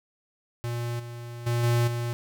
square tone with level steps, 119 Hz, A#2, 36 cents sharp, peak -29 / -37 / -24 / -21 / -28 dBFS, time 0.64-2.13 s, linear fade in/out 0 ms, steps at 0.99 / 1.46 / 1.63 / 1.87 s, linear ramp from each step 10 ms, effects none

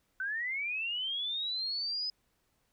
sine linear sweep, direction up, 1500 to 5060 Hz, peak -32 dBFS, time 0.2-2.1 s, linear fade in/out 2 ms, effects pink hiss -75 dBFS RMS until 2.72 s

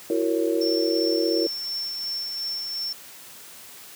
sine chord, F# dominant seventh, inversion third, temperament just, 333 / 370 / 462.5 / 555 Hz, E4 / F#4 / A#4 / C#5, +18 / 0 / -14 / +2 cents, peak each -24 / -28 / -25 / -29 dBFS, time 0.1-1.47 s, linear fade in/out 2 ms
sine tone with tremolo, 5410 Hz, E8, 44 cents sharp, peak -26 dBFS, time 0.61-2.93 s, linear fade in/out 5 ms, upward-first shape sine, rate 2.8 Hz, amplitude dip 30%
effects white hiss -44 dBFS RMS until 3.95 s + high-pass 100 Hz 12 dB/octave

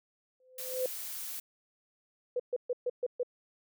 sine tone with exponential growth, 512 Hz, C5, 38 cents flat, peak -26 dBFS, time 0.4-0.86 s, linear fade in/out 2 ms, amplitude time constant 99 ms
blue noise, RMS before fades -40 dBFS, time 0.58-1.4 s, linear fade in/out 5 ms
sine tone bursts, 493.9 Hz, B4, in tune, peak -28 dBFS, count 6, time 2.36-3.232 s, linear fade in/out 5 ms, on 37 ms, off 130 ms
effects none

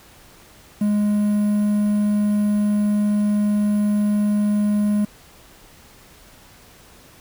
triangle tone with quantisation, 207.7 Hz, G#3, in tune, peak -14 dBFS, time 0.81-5.05 s, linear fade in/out 5 ms, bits 7, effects pink hiss -48 dBFS RMS until 7.2 s

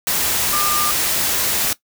sine tone in noise, 1200 Hz, D6, 37 cents sharp, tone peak -20 dBFS, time 0.53-0.91 s, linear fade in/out 2 ms, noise white, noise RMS -19 dBFS, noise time 0.07-1.73 s, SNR -4 dB, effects noise-tail reverb RT60 0.1 s tail -18 dB re dry

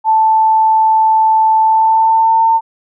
sine tone with pitch glide, 880 to 902.7 Hz, A5 to A5, 0 to +44 cents, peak -7 dBFS, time 0.04-2.61 s, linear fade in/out 50 ms, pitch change +44 cents, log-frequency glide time 1.62-2.46 s, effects none

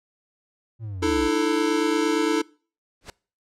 triangle linear sweep, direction down, 116.54 to 53.1 Hz, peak -28 dBFS, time 0.79-1.3 s, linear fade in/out 50 ms
square chord, D suspended second, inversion none, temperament equal with one note detuned, 300.9 / 329.6 / 440 Hz, D4 / E4 / A4, +42 / 0 / 0 cents, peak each -25 dBFS, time 1.02-2.42 s, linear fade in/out 10 ms
pink noise with exponential growth, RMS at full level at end -32 dBFS, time 3.01-3.1 s, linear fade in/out 2 ms, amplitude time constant 19 ms
effects noise-tail reverb RT60 0.4 s tail -24 dB re dry + low-pass 8000 Hz 12 dB/octave

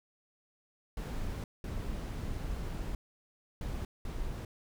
brown noise bursts at uneven times, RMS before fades -37 dBFS, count 4, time 0.97-1.44 / 1.64-2.95 / 3.61-3.85 / 4.05-4.45 s, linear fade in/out 2 ms, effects none

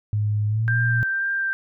sine tone with pitch glide, 105.1 to 117.97 Hz, G#2 to A#2, +21 to +21 cents, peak -19 dBFS, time 0.13-1.03 s, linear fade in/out 0 ms, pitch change +200 cents, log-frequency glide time 0.48-0.75 s
sine tone with vibrato, 1577 Hz, G6, 10 cents sharp, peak -21 dBFS, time 0.68-1.53 s, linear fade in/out 0 ms, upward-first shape triangle, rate 2 Hz, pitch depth 16 cents each way
effects none

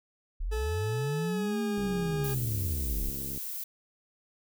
sine linear two-way sweep, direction up then down, 32.18 to 226.1 to 32.18 Hz, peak -29 dBFS, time 0.4-3.1 s, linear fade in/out 10 ms, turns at 1.61 s
40% pulse tone with pitch glide, 433 to 408.7 Hz, A4 to G#4, -28 to -28 cents, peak -32 dBFS, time 0.51-2.35 s, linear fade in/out 20 ms, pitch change -100 cents, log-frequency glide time 1.25-1.59 s
click train, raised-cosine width 3 ms, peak -29 dBFS, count 111, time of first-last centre 1.78-3.377 s, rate 68.9 Hz
violet noise, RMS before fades -37 dBFS, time 2.24-3.64 s, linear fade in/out 5 ms
effects none

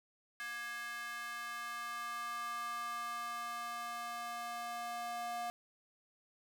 square tone with high-pass filter sweep, 236.9 Hz, A#3, 28 cents sharp, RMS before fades -42 dBFS, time 0.4-5.5 s, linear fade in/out 0 ms, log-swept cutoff 1600 to 790 Hz, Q 3.8, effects none

